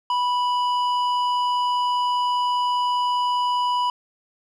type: tone with hard clipping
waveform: triangle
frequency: 985 Hz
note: B5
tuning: 5 cents flat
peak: -21 dBFS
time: 0.1-3.9 s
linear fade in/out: 2 ms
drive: 12 dB
effects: resampled to 24000 Hz